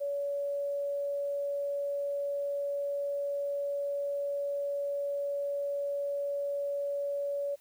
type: tone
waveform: sine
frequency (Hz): 567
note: C#5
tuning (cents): +39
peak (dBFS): -30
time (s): 0-7.56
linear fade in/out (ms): 20
effects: white hiss -65 dBFS RMS until 7.6 s